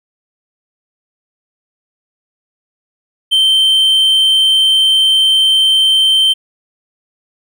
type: tone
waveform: triangle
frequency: 3115 Hz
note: G7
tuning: 12 cents flat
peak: -6 dBFS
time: 3.31-6.34 s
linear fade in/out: 20 ms
effects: none